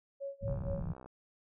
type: tone with tremolo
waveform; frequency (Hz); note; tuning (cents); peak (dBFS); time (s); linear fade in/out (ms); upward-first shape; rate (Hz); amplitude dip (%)
sine; 554.4; C#5; 0; -36; 0.2-0.85; 20; sine; 4.3; 95
type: low-pass noise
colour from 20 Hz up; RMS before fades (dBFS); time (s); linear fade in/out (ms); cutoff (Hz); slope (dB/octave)
white; -37; 0.41-0.94; 20; 180; 48
type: click train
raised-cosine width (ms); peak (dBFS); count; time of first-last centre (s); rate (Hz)
1; -36; 38; 0.48-1.06; 63.8
effects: none